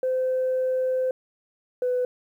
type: tone pair in turn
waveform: sine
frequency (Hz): 515 / 498.9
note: C5 / B4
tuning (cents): -28 / +17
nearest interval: minor second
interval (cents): 55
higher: first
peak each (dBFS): -20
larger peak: neither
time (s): 0.03-1.11 / 1.82-2.05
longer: first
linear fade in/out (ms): 2
effects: tanh soft clip ceiling -18 dBFS + 10-bit